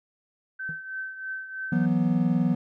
sine tone with tremolo, 1540 Hz, G6, 31 cents flat, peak -29 dBFS, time 0.59-1.86 s, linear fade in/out 10 ms, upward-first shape triangle, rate 3.1 Hz, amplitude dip 70%
triangle tone with exponential decay, 159.7 Hz, D#3, 45 cents sharp, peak -31 dBFS, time 0.69-0.81 s, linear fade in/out 2 ms, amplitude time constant 26 ms
triangle chord, E suspended second, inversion none, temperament equal with one note detuned, 164.81 / 185 / 243.8 Hz, E3 / F#3 / B3, 0 / 0 / -22 cents, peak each -23 dBFS, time 1.72-2.55 s, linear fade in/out 5 ms
effects none

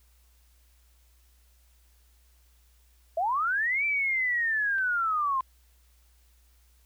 sine linear two-way sweep, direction up then down, 630 to 2349 to 1029 Hz, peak -24 dBFS, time 3.17-5.41 s, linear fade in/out 5 ms, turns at 3.85 s
clicks, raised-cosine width 0.3 ms, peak -33 dBFS, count 2, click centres 4.784 / 5.407 s
effects added 60 Hz sine -59 dBFS peak until 6.85 s + white hiss -67 dBFS RMS until 6.85 s

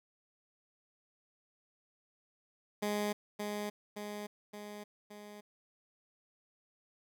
15% pulse tone with echo, 207.7 Hz, G#3, in tune, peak -26 dBFS, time 2.82-3.13 s, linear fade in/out 10 ms, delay 570 ms, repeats 4, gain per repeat -4 dB, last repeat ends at 5.41 s, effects none

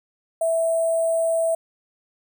sine tone with sample-and-hold, 659 Hz, E5, 1 cent flat, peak -18 dBFS, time 0.41-1.55 s, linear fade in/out 5 ms, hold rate 8820 Hz, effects none

